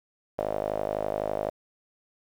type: tone with band-pass filter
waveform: sawtooth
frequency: 51.91 Hz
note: G#1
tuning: in tune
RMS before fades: -30 dBFS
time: 0.38-1.5 s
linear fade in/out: 5 ms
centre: 610 Hz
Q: 5.4
effects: 9-bit